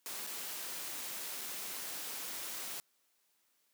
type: noise with dropouts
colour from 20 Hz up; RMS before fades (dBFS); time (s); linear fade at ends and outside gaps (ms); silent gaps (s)
white; -42; 0.06-2.8; 0; 0.266-0.272 / 1.411-1.414
effects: white hiss -75 dBFS RMS until 3.73 s + high-pass 200 Hz 12 dB/octave